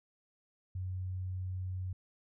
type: tone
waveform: sine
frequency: 92.5 Hz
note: F#2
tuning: in tune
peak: -35 dBFS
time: 0.75-1.93 s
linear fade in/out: 5 ms
effects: none